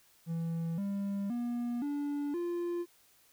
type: tone with pitch steps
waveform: triangle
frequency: 165.7 / 199.34 / 239.8 / 288.5 / 347.1 Hz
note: E3 / G3 / A#3 / D4 / F4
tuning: +9 / +29 / +49 / -31 / -11 cents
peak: -30 dBFS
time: 0.26-2.86 s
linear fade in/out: 50 ms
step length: 520 ms
effects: white hiss -65 dBFS RMS until 3.32 s